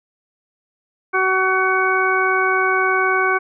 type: harmonic tone with a mistuned harmonic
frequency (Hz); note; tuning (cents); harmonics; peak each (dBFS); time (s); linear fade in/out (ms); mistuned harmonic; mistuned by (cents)
376.6; F#4; +31; 1 / 2 / 3 / 4 / 6; -21 / -24 / -20 / -19 / -23; 1.13-3.39; 20; 6; -19
effects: none